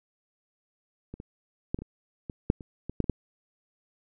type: clicks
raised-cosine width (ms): 3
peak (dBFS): -26 / -27 / -14 / -24 / -26 / -22 / -7 / -29 / -21 / -10 / -24 / -10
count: 12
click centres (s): 1.14 / 1.201 / 1.745 / 1.789 / 1.82 / 2.298 / 2.501 / 2.608 / 2.896 / 3.003 / 3.042 / 3.097
effects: none